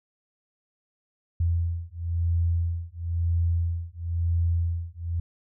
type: beating tone pair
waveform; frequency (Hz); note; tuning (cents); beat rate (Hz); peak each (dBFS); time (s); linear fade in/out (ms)
sine; 84.3 / 85.29; E2 / F2; +39 / -40; 0.99; -26; 1.4-5.2; 5
effects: none